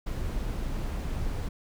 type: noise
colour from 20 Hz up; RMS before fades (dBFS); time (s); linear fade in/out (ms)
brown; -31; 0.06-1.49; 10
effects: none